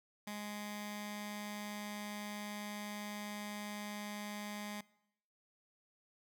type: tone with notch filter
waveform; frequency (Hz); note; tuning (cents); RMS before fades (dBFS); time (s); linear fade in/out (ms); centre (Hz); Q
15% pulse; 207.7; G#3; 0; -44; 0.27-4.81; 5; 450; 0.7
effects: noise-tail reverb RT60 0.8 s tail -22 dB re dry